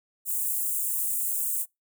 white high-pass noise, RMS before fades -28 dBFS, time 0.25-1.66 s, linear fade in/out 50 ms, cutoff 7600 Hz, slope 48 dB/octave, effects noise-tail reverb RT60 0.2 s tail -26 dB re dry

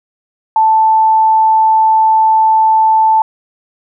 sine tone, 880 Hz, A5, in tune, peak -6 dBFS, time 0.56-3.22 s, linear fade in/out 2 ms, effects none

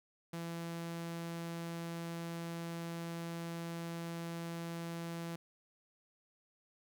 sawtooth tone, 168.1 Hz, E3, 34 cents sharp, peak -36 dBFS, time 0.33-5.36 s, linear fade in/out 5 ms, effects 13-bit

